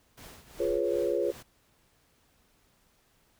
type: noise with tremolo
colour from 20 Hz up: pink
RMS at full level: -47 dBFS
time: 0.17-1.43 s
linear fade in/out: 10 ms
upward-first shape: triangle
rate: 2.7 Hz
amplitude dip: 75%
type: chord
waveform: sine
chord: C# dominant seventh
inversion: first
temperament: equal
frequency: 349.2 / 415.3 / 493.9 / 554.4 Hz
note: E#4 / G#4 / B4 / C#5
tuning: 0 / 0 / 0 / 0 cents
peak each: -31 dBFS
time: 0.59-1.32 s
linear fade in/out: 20 ms
type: noise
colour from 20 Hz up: brown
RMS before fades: -46 dBFS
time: 0.64-0.78 s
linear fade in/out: 0 ms
effects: pink hiss -67 dBFS RMS until 3.39 s